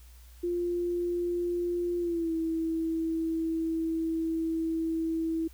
sine tone with pitch glide, 349.2 to 325.8 Hz, F4 to E4, 0 to -20 cents, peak -27 dBFS, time 0.43-5.48 s, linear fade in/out 10 ms, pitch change -120 cents, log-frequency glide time 1.99-2.33 s, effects added 60 Hz sine -49 dBFS peak until 5.53 s + white hiss -60 dBFS RMS until 5.53 s

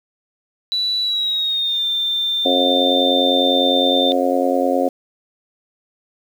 sine tone with pitch glide, 3951 to 3581 Hz, B7 to A7, 0 to +30 cents, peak -17 dBFS, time 0.72-4.12 s, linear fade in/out 0 ms, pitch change -170 cents, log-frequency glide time 1.01-1.85 s
harmonic tone, 89.8 Hz, F2, 49 cents sharp, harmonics 3 / 4 / 5 / 6 / 7 / 8, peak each -20 / -25 / -25 / -19 / -25 / -22 dBFS, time 2.45-4.89 s, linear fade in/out 10 ms
effects 7-bit

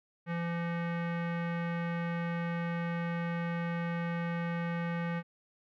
square tone with low-pass filter, 170 Hz, F3, 46 cents flat, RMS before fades -34 dBFS, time 0.26-5.23 s, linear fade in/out 50 ms, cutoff 2000 Hz, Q 2.3, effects none

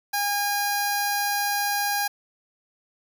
10% pulse tone with notch filter, 815 Hz, G#5, 33 cents flat, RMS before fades -25 dBFS, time 0.13-2.08 s, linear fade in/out 10 ms, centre 3000 Hz, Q 0.83, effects 9-bit

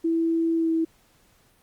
sine tone with pitch glide, 329.6 to 325.4 Hz, E4 to E4, 0 to -22 cents, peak -20 dBFS, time 0.04-0.85 s, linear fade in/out 10 ms, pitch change -22 cents, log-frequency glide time 0.56-0.7 s, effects pink hiss -61 dBFS RMS until 1.62 s + Opus 48 kbps

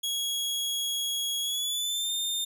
sawtooth tone with pitch glide, 3322 to 3623 Hz, G#7 to A7, 0 to +50 cents, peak -25 dBFS, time 0.03-2.45 s, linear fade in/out 10 ms, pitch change +150 cents, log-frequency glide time 1.41-2.13 s, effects none

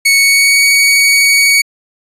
sawtooth tone with pitch glide, 2217 to 2244 Hz, C#7 to C#7, 0 to +21 cents, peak -3 dBFS, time 0.05-1.62 s, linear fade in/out 10 ms, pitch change +21 cents, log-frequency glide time 0.15-0.63 s, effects resampled to 32000 Hz

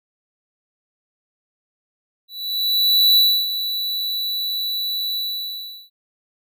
square tone with ADSR envelope, 3951 Hz, B7, in tune, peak -11 dBFS, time 2.28-5.9 s, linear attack 890 ms, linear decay 290 ms, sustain -11 dB, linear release 730 ms, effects none

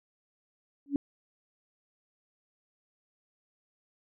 sine tone with exponential growth, 282.3 Hz, C#4, 32 cents sharp, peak -20 dBFS, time 0.86-0.96 s, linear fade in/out 1 ms, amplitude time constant 20 ms, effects none

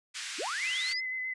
pink band-pass noise, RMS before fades -39 dBFS, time 0.14-0.94 s, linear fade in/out 20 ms, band 1600 to 8400 Hz, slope 24 dB/octave
sine linear sweep, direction up, 228.4 to 5274 Hz, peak -33 dBFS, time 0.38-1.01 s, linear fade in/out 20 ms
sine tone with vibrato, 2033 Hz, B6, 50 cents sharp, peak -32 dBFS, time 0.62-1.34 s, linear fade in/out 10 ms, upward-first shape square, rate 8 Hz, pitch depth 16 cents each way
effects resampled to 24000 Hz

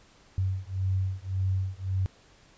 sine beating tone pair, 93.8 / 95.6 Hz, F#2 / G2, +24 / -43 cents, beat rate 1.8 Hz, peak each -29 dBFS, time 0.38-2.06 s, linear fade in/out 0 ms, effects pink hiss -58 dBFS RMS until 2.57 s + resampled to 16000 Hz

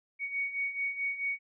sine beating tone pair, 2233 / 2237.6 Hz, C#7 / C#7, +12 / +16 cents, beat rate 4.6 Hz, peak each -37 / -32 dBFS, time 0.19-1.39 s, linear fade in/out 50 ms, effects none

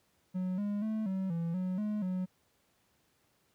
triangle tone with pitch steps, 184.1 / 205 / 218 / 190.2 / 167.7 / 184.2 / 210.9 / 184.2 Hz, F#3 / G#3 / A3 / F#3 / E3 / F#3 / G#3 / F#3, -8 / -22 / -16 / +48 / +30 / -7 / +27 / -7 cents, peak -29 dBFS, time 0.34-2.26 s, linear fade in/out 20 ms, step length 240 ms, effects pink hiss -72 dBFS RMS until 3.54 s + high-pass 80 Hz 12 dB/octave

